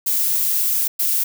violet noise bursts at uneven times, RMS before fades -19 dBFS, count 2, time 0.06-0.88 / 0.99-1.24 s, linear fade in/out 10 ms, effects none

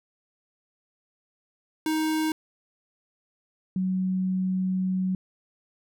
square / sine tone pair in turn, 313.6 / 186.47 Hz, D#4 / F#3, +14 / +14 cents, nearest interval major sixth, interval 900 cents, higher first, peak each -24 / -23 dBFS, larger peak second, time 1.86-2.32 / 3.76-5.15 s, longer second, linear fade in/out 2 ms, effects none

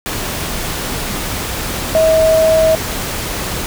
sine tone in noise, 640 Hz, D#5, 49 cents sharp, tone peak -8 dBFS, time 1.95-2.75 s, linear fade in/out 0 ms, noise pink, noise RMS -21 dBFS, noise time 0.06-3.66 s, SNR +10 dB, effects none

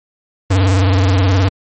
square tone with vibrato, 94.8 Hz, F#2, 43 cents sharp, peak -10 dBFS, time 0.5-1.49 s, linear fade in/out 10 ms, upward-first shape sine, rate 19 Hz, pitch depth 97 cents each way, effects MP3 32 kbps

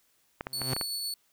clicks, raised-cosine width 0.5 ms, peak -18 dBFS, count 6, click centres 0.409 / 0.469 / 0.617 / 0.731 / 0.765 / 0.812 s
sawtooth tone with exponential growth, 130 Hz, C3, 11 cents flat, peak -24 dBFS, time 0.43-0.74 s, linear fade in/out 5 ms, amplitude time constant 67 ms
sawtooth tone with tremolo, 4435 Hz, C#8, in tune, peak -28 dBFS, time 0.53-1.14 s, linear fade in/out 2 ms, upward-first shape triangle, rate 7.9 Hz, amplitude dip 25%
effects white hiss -69 dBFS RMS until 1.32 s

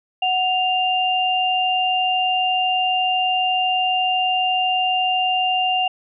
sine tone pair together, 740 / 2794 Hz, F#5 / F7, 0 / 0 cents, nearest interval octave + major seventh, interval 2300 cents, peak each -19 / -20 dBFS, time 0.22-5.88 s, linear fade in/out 5 ms, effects none

